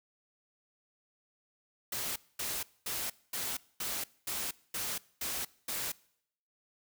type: noise bursts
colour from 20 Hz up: white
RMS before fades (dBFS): -36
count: 9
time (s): 1.92-5.92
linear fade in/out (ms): 5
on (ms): 240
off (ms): 230
effects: noise-tail reverb RT60 0.7 s tail -23 dB re dry